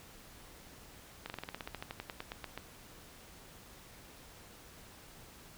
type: slowing click train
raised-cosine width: 0.3 ms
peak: -24 dBFS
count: 18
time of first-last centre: 1.26-2.576 s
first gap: 39 ms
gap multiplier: 1.08
effects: pink hiss -55 dBFS RMS until 5.57 s